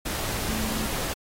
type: tone in noise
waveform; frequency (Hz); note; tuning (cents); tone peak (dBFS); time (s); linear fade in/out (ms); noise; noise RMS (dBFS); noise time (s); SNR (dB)
sine; 218.5; A3; -12; -30; 0.48-0.87; 10; pink; -30; 0.05-1.14; -3
effects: AAC 48 kbps